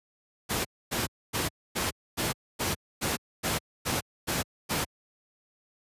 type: noise bursts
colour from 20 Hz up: pink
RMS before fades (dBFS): -28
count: 11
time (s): 0.49-4.85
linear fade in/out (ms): 20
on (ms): 160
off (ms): 260
effects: high-pass 80 Hz 12 dB/octave + resampled to 32000 Hz